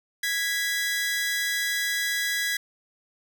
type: tone pair together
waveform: sawtooth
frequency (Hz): 1661.2 / 1975.5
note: G#6 / B6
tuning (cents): 0 / 0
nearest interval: minor third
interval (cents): 300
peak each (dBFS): -24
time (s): 0.23-2.57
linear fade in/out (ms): 5
effects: none

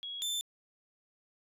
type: tone pair in turn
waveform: sine / sawtooth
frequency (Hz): 3324 / 3544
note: G#7 / A7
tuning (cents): +1 / +12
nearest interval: minor second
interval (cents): 111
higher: second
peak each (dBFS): -38 / -29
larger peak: second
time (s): 0.03-0.22 / 0.22-0.41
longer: neither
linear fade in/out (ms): 0
effects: resampled to 32000 Hz

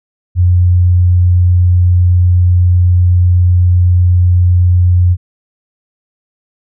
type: tone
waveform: sine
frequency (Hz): 89.2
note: F2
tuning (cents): +37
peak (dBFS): -5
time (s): 0.35-5.17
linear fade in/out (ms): 50
effects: none

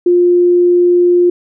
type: tone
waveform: sine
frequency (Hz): 352.9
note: F4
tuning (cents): +18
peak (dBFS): -6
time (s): 0.06-1.3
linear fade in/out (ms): 5
effects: none

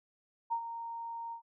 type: tone with ADSR envelope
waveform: sine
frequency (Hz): 926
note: A#5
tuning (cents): -12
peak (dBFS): -28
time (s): 0.5-1.42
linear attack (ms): 24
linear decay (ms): 77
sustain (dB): -10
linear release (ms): 96
effects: none

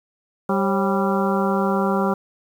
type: harmonic tone with a mistuned harmonic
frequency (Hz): 196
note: G3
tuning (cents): 0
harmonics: 1 / 2 / 3 / 4 / 5 / 6 / 7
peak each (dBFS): -21 / -24 / -26 / -27 / -28 / -29 / -29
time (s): 0.49-2.14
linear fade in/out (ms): 5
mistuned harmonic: 3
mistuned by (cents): -120
effects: 8-bit

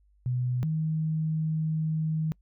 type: tone pair in turn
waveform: sine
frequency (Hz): 125 / 157.49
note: B2 / D#3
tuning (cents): +21 / +21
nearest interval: major third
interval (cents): 400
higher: second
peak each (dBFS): -25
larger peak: neither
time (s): 0.26-0.63 / 0.63-2.32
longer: second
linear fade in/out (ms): 0
effects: noise-tail reverb RT60 0.1 s tail -26 dB re dry + added 50 Hz sine -60 dBFS peak until 2.41 s

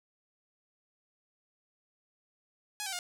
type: tone with pitch steps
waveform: 5% pulse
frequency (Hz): 837 / 772 / 712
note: G#5 / G5 / F5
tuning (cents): +13 / -27 / +33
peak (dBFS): -23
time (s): 2.8-2.989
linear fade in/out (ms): 0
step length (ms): 63
effects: none

